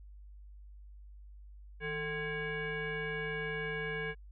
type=tone with frequency modulation; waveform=sine; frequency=1046.5 Hz; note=C6; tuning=in tune; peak=-34 dBFS; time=1.8-4.15 s; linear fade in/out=50 ms; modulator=603 Hz; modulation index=2.1; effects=added 50 Hz sine -49 dBFS peak until 4.31 s